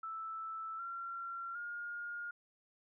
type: tone with pitch steps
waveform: sine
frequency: 1318.5 / 1368.9 / 1421.3 Hz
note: E6 / F6 / F6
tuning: 0 / -35 / +30 cents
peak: -40 dBFS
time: 0.03-2.31 s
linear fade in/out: 5 ms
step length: 760 ms
effects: none